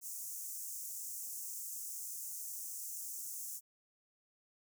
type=high-pass noise; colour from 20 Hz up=pink; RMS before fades=-44 dBFS; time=0.01-3.61 s; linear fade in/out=50 ms; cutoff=6200 Hz; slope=48 dB/octave; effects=none